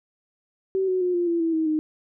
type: tone with pitch steps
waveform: sine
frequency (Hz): 382 / 370.7 / 359.7 / 349.1 / 338.8 / 328.7 / 319 / 309.6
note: G4 / F#4 / F#4 / F4 / E4 / E4 / D#4 / D#4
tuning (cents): -45 / +3 / -49 / -1 / +48 / -5 / +43 / -9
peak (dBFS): -20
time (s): 0.75-1.79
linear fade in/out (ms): 0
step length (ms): 130
effects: none